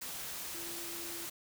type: tone in noise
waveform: sine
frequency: 339.7 Hz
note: F4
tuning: 48 cents flat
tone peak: -48 dBFS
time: 0.54-1.26 s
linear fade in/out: 10 ms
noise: white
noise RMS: -42 dBFS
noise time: 0.01-1.3 s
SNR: -9 dB
effects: none